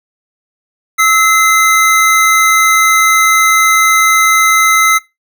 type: tone pair together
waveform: square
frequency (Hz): 1300 / 2064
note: E6 / C7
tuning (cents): -24 / -24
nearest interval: minor sixth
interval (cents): 800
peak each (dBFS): -10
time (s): 0.98-4.99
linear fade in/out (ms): 20
effects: noise-tail reverb RT60 0.2 s tail -19 dB re dry